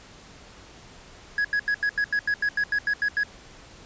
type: tone bursts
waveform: triangle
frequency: 1669 Hz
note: G#6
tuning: 8 cents sharp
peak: -19 dBFS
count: 13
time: 1.38-3.234 s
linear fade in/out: 2 ms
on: 66 ms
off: 83 ms
effects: pink hiss -48 dBFS RMS until 3.85 s + resampled to 16000 Hz